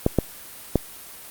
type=clicks; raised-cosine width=2 ms; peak=-3 dBFS; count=3; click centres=0.064 / 0.187 / 0.757 s; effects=white hiss -41 dBFS RMS until 1.3 s + Opus 32 kbps